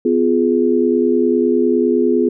sine chord, F diminished, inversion second, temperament just, 251.4 / 349.2 / 419.1 Hz, Cb4 / F4 / Ab4, +31 / 0 / +16 cents, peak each -16 dBFS, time 0.05-2.29 s, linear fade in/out 5 ms, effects none

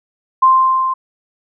sine tone with level ramp, 1046.5 Hz, C6, in tune, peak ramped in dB -5 to -15 dBFS, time 0.42-0.94 s, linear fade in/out 10 ms, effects none

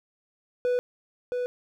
triangle tone with echo, 493.9 Hz, B4, in tune, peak -20 dBFS, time 0.65-0.79 s, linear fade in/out 0 ms, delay 670 ms, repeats 1, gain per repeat -4 dB, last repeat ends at 1.46 s, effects none

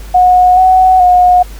sine tone with pitch steps, 728 / 746 / 722 Hz, F#5 / F#5 / F#5, -28 / +14 / -43 cents, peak -3 dBFS, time 0.14-1.43 s, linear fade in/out 10 ms, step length 430 ms, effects added 50 Hz sine -25 dBFS peak until 1.59 s + pink hiss -36 dBFS RMS until 1.59 s

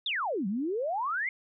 sine exponential two-way sweep, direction down then up, 3852 to 182.4 to 2186 Hz, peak -28 dBFS, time 0.06-1.29 s, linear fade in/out 2 ms, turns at 0.47 s, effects none

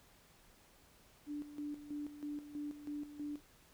sine tone with tremolo, 293.7 Hz, D4, in tune, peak -39 dBFS, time 1.26-3.41 s, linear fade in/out 50 ms, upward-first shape square, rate 3.1 Hz, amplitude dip 70%, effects pink hiss -65 dBFS RMS until 3.73 s

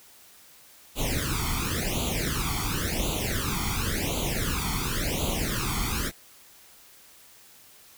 pink noise with flanger, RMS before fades -28 dBFS, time 0.95-6.12 s, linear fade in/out 50 ms, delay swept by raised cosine 0.28 to 0.91 ms, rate 0.93 Hz, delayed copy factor +1, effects white hiss -53 dBFS RMS until 7.97 s

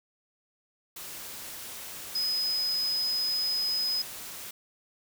sine tone in noise, 5040 Hz, D#8, 21 cents sharp, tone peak -26 dBFS, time 2.15-4.02 s, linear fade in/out 5 ms, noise white, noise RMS -41 dBFS, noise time 0.96-4.51 s, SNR +12 dB, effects none

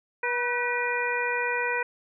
harmonic tone with a mistuned harmonic, 484.3 Hz, B4, 34 cents flat, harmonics 1 / 2 / 3 / 4 / 5, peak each -31 / -31 / -31 / -31 / -31 dBFS, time 0.23-1.83 s, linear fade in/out 5 ms, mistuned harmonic 3, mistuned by +58 cents, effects none

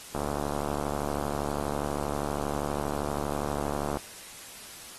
click train, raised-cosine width 1 ms, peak -17 dBFS, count 278, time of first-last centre 0.15-3.971 s, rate 72.5 Hz, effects white hiss -45 dBFS RMS until 4.98 s + AAC 32 kbps

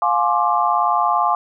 sine chord, D half-diminished seventh, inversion first, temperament just, 704.8 / 845.8 / 1057.2 / 1174.7 Hz, F5 / Ab5 / C6 / D6, +16 / +31 / +18 / 0 cents, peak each -20 dBFS, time 0.02-1.35 s, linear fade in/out 2 ms, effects none

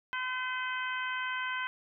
harmonic tone with a mistuned harmonic, 510 Hz, C5, 44 cents flat, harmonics 2 / 3 / 4 / 5 / 6, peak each -37 / -35 / -40 / -42 / -43 dBFS, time 0.13-1.67 s, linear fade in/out 0 ms, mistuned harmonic 6, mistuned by +21 cents, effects none

